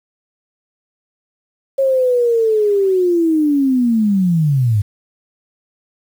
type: linear sweep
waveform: sine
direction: down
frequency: 546 to 98 Hz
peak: -11 dBFS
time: 1.78-4.82 s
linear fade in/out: 10 ms
effects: 7-bit